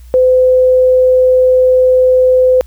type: tone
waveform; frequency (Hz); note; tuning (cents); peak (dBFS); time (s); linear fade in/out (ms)
sine; 510; C5; -44; -5; 0.14-2.61; 0
effects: added 60 Hz sine -32 dBFS peak until 2.66 s + white hiss -50 dBFS RMS until 2.66 s